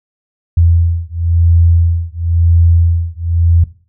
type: beating tone pair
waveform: sine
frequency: 84 / 84.97 Hz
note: E2 / F2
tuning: +33 / -47 cents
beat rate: 0.97 Hz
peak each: -11 dBFS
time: 0.57-3.64 s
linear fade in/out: 5 ms
effects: noise-tail reverb RT60 0.4 s tail -17 dB re dry